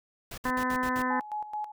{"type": "noise bursts", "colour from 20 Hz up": "pink", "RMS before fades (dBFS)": -40, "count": 6, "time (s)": [0.31, 1.023], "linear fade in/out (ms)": 5, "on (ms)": 68, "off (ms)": 61}
{"type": "harmonic tone", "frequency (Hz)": 253.6, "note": "B3", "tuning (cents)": 46, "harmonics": [1, 2, 3, 4, 5, 6, 7, 8], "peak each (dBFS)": [-31, -37, -40, -30, -40, -39, -34, -45], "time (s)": [0.45, 1.2], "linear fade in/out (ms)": 5}
{"type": "tone with tremolo", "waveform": "sine", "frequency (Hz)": 845, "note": "G#5", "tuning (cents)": 30, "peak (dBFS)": -30, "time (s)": [1.1, 1.72], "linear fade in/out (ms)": 5, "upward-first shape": "square", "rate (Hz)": 4.6, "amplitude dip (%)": 70}
{"effects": []}